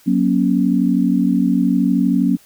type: chord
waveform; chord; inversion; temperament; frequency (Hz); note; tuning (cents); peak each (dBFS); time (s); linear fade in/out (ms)
sine; F# major; none; equal with one note detuned; 185 / 237.8 / 277.2; F#3 / A#3 / C#4; 0 / +35 / 0; -17; 0.06-2.37; 20
effects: white hiss -50 dBFS RMS until 2.45 s